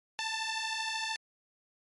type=beating tone pair; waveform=10% pulse; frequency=880 / 893 Hz; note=A5 / A5; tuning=0 / +25 cents; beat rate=13 Hz; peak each=-27 dBFS; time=0.19-1.16 s; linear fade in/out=0 ms; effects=MP3 48 kbps